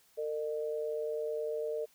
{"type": "tone pair together", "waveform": "sine", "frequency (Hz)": [454.5, 606.7], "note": ["A#4", "D#5"], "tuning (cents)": [-44, -44], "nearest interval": "perfect fourth", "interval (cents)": 500, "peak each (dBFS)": [-34, -37], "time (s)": [0.17, 1.86], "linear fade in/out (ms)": 20, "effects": ["white hiss -66 dBFS RMS until 1.94 s"]}